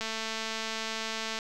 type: click train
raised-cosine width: 0.2 ms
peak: -17 dBFS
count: 307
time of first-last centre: 0.01-1.388 s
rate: 222 Hz
effects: none